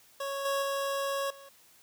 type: tone with level steps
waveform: 25% pulse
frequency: 553 Hz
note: C#5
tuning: 4 cents flat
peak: -29 / -24 / -26 / -45 dBFS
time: 0.2-1.49 s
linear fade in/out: 5 ms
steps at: 0.45 / 0.62 / 1.3 s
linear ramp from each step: 5 ms
effects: white hiss -60 dBFS RMS until 1.82 s + high-pass 60 Hz 12 dB/octave